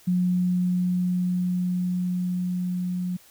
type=tone with level ramp; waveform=sine; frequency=180.2 Hz; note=F#3; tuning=45 cents flat; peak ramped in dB=-19 to -25 dBFS; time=0.07-3.17 s; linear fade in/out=10 ms; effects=white hiss -54 dBFS RMS until 3.3 s